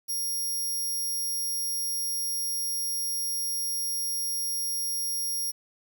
5% pulse tone, 5600 Hz, F8, 4 cents sharp, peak -22 dBFS, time 0.08-5.52 s, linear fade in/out 20 ms, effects 9-bit

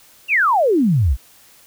sine exponential sweep, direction down, 2857 to 54.2 Hz, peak -12 dBFS, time 0.28-1.17 s, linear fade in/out 50 ms, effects white hiss -49 dBFS RMS until 1.66 s

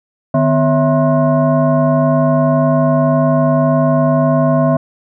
sine tone with frequency modulation, 253.4 Hz, B3, 45 cents sharp, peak -9 dBFS, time 0.34-4.77 s, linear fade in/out 5 ms, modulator 405 Hz, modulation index 1.5, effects none

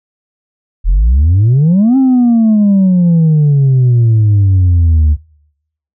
sine exponential two-way sweep, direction up then down, 38.89 to 270 to 73.2 Hz, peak -3 dBFS, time 0.84-5.17 s, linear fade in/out 50 ms, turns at 1.97 s, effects noise-tail reverb RT60 0.8 s tail -26 dB re dry + tanh soft clip ceiling -4 dBFS

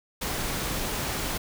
pink noise, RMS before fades -30 dBFS, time 0.21-1.38 s, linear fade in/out 10 ms, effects none

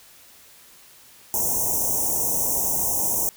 white band-stop noise, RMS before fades -23 dBFS, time 1.34-3.29 s, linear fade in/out 0 ms, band 1000 to 5700 Hz, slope 96 dB/octave, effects white hiss -50 dBFS RMS until 3.36 s

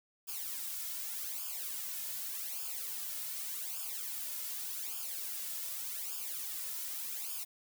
blue noise with flanger, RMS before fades -40 dBFS, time 0.27-7.45 s, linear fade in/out 20 ms, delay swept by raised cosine 0.5 to 2.6 ms, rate 0.85 Hz, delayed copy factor -0.8, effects none

